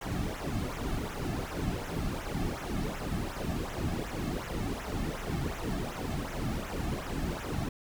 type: noise with flanger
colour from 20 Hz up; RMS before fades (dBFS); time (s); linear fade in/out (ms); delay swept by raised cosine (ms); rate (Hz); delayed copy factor
brown; -34; 0.01-7.69; 5; 0.21 to 2.11; 2.7; -0.75
effects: none